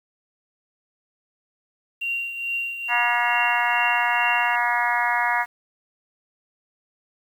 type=tone with tremolo; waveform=sine; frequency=2762 Hz; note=F7; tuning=20 cents flat; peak=-22 dBFS; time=2.01-4.56 s; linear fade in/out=10 ms; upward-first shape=triangle; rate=2.3 Hz; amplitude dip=65%
type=harmonic tone; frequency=240 Hz; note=B3; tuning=49 cents flat; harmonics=3 / 4 / 5 / 6 / 7 / 8 / 9; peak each=-27 / -24 / -30 / -30 / -26 / -27 / -28 dBFS; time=2.88-5.46 s; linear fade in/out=50 ms
effects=8-bit